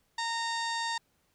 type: harmonic tone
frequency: 922 Hz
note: A#5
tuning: 19 cents flat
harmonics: 1 / 2 / 3 / 4 / 5 / 6 / 7 / 8 / 9 / 10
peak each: -33 / -36 / -47 / -39 / -40 / -46 / -49 / -46 / -55 / -57 dBFS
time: 0.18-0.98 s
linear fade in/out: 5 ms
effects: pink hiss -72 dBFS RMS until 1.34 s